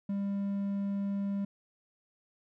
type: tone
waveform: triangle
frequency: 199.2 Hz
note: G3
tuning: 28 cents sharp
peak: -28 dBFS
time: 0.09-1.45 s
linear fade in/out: 5 ms
effects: none